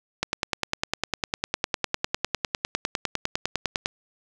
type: click train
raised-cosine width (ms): 0.2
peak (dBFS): -6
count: 37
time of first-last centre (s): 0.23-3.859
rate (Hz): 9.92
effects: none